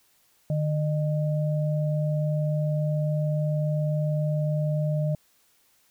sine tone pair together, 150.59 / 609 Hz, D3 / D#5, +44 / -37 cents, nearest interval 2 octaves, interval 2419 cents, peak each -23 / -31 dBFS, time 0.5-5.15 s, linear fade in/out 2 ms, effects white hiss -64 dBFS RMS until 5.9 s

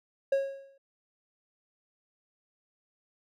triangle tone with exponential decay, 547 Hz, C#5, 23 cents flat, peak -19 dBFS, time 0.32-0.78 s, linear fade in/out 5 ms, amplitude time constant 98 ms, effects none

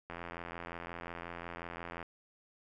click train, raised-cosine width 0.5 ms, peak -27 dBFS, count 166, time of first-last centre 0.1-2.028 s, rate 85.6 Hz, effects none

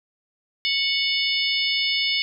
harmonic tone with a mistuned harmonic, 736 Hz, F#5, 9 cents flat, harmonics 3 / 4 / 5 / 6 / 7, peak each -25 / -26 / -27 / -28 / -28 dBFS, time 0.65-2.22 s, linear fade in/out 0 ms, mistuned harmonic 5, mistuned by -51 cents, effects none

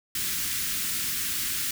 white band-stop noise, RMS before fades -29 dBFS, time 0.15-1.71 s, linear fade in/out 2 ms, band 310 to 1400 Hz, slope 24 dB/octave, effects none

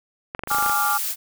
clicks, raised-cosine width 0.5 ms, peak -14 dBFS, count 10, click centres 0.349 / 0.393 / 0.436 / 0.474 / 0.515 / 0.547 / 0.585 / 0.626 / 0.662 / 0.697 s
blue noise, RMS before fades -26 dBFS, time 0.47-1.16 s, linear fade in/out 50 ms
sine chord, D diminished, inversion second, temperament equal, 830.6 / 1174.7 / 1396.9 Hz, Ab5 / D6 / F6, 0 / 0 / 0 cents, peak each -24 dBFS, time 0.5-0.98 s, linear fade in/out 10 ms
effects none

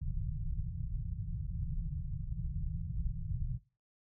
pink low-pass noise, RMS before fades -37 dBFS, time 0.01-3.58 s, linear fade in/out 10 ms, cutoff 170 Hz, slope 96 dB/octave, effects noise-tail reverb RT60 0.3 s tail -17 dB re dry

